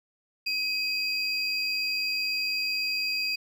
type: tone pair together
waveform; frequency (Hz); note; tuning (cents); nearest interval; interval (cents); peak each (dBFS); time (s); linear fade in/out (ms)
triangle; 2530 / 4776; D#7 / D8; +28 / +28; major seventh; 1100; -27 / -27; 0.46-3.36; 10
effects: tanh soft clip ceiling -19 dBFS